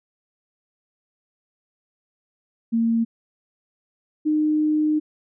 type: tone pair in turn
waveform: sine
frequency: 229 / 305.6 Hz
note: A#3 / D#4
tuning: -31 / -31 cents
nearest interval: perfect fourth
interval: 500 cents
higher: second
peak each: -17 dBFS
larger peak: neither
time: 2.72-3.05 / 4.25-5 s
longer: second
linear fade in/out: 20 ms
effects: none